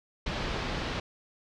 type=low-pass noise; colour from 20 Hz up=pink; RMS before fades=-33 dBFS; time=0.26-1 s; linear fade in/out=5 ms; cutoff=4600 Hz; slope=24 dB/octave; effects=none